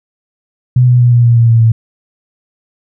sine tone with pitch steps, 125.3 / 123.5 / 121.73 / 119.99 / 118.27 / 116.57 / 114.9 / 113.25 Hz, B2 / B2 / B2 / B2 / A#2 / A#2 / A#2 / A#2, +25 / 0 / -25 / -50 / +25 / 0 / -25 / -50 cents, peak -4 dBFS, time 0.76-1.72 s, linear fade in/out 5 ms, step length 120 ms, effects none

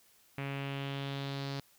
sawtooth tone with low-pass filter sweep, 138.59 Hz, C#3, in tune, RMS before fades -38 dBFS, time 0.38-1.6 s, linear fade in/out 2 ms, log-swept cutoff 2400 to 4600 Hz, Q 3.3, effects white hiss -65 dBFS RMS until 1.78 s

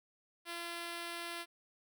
5% pulse tone, 341.7 Hz, F4, 38 cents flat, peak -29 dBFS, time 0.45-1.46 s, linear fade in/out 50 ms, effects none

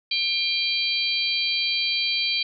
harmonic tone with a mistuned harmonic, 797 Hz, G5, 28 cents sharp, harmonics 3 / 4 / 5 / 6, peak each -27 / -27 / -27 / -27 dBFS, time 0.11-2.43 s, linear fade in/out 5 ms, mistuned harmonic 6, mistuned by -73 cents, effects none

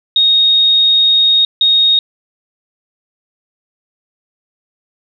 sine tone pair in turn, 3730 / 3730 Hz, A#7 / A#7, 0 / 0 cents, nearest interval unison, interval 0 cents, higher neither, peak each -7 dBFS, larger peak neither, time 0.16-1.45 / 1.61-1.99 s, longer first, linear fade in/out 2 ms, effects none

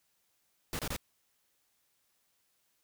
pink noise bursts, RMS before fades -36 dBFS, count 3, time 0.73-0.964 s, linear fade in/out 0 ms, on 60 ms, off 27 ms, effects white hiss -75 dBFS RMS until 2.83 s

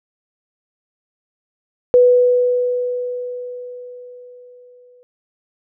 sine tone with exponential decay, 493.9 Hz, B4, in tune, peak -6 dBFS, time 1.94-5.03 s, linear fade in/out 0 ms, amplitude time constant 670 ms, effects none

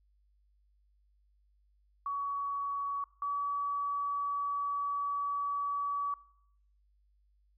sine tone pair in turn, 1128 / 1141.1 Hz, C#6 / C#6, +30 / +50 cents, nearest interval unison, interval 20 cents, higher second, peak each -32 / -31 dBFS, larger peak second, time 2.06-3.04 / 3.22-6.14 s, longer second, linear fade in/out 2 ms, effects noise-tail reverb RT60 0.7 s tail -21 dB re dry + added 50 Hz sine -66 dBFS peak until 7.57 s

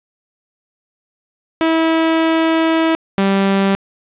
sawtooth tone pair in turn, 324.4 / 195.7 Hz, E4 / G3, -28 / -3 cents, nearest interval major sixth, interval 875 cents, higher first, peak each -8 dBFS, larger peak neither, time 1.61-2.95 / 3.18-3.75 s, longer first, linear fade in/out 0 ms, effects resampled to 8000 Hz + 7-bit

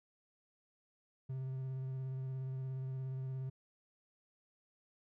triangle tone with vibrato, 131.5 Hz, C3, 9 cents sharp, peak -36 dBFS, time 1.29-3.5 s, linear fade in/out 10 ms, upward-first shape square, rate 17 Hz, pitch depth 15 cents each way, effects none

